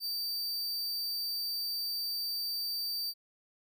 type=tone; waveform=45% pulse; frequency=4636 Hz; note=D8; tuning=23 cents flat; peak=-32 dBFS; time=0-3.14 s; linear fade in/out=50 ms; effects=none